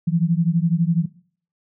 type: beating tone pair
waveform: sine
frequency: 163.2 / 175.2 Hz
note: E3 / F3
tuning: -17 / +6 cents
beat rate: 12 Hz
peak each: -19 dBFS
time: 0.07-1.06 s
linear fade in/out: 10 ms
effects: noise-tail reverb RT60 0.5 s tail -19 dB re dry